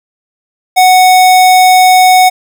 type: tone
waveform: square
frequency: 740 Hz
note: F#5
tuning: in tune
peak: -3 dBFS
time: 0.76-2.3 s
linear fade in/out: 20 ms
effects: none